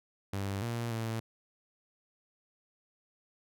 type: tone with pitch steps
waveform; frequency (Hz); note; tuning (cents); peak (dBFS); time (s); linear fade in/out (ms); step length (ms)
sawtooth; 98.6 / 117.5 / 113; G2 / A#2 / A2; +11 / +14 / +47; -29; 0.33-1.2; 5; 290
effects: none